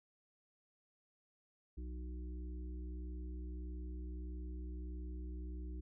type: harmonic tone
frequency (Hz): 61.6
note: B1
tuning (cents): -4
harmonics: 1 / 3 / 5 / 6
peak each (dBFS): -42 / -56 / -54 / -59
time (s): 1.77-5.81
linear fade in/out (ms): 10
effects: none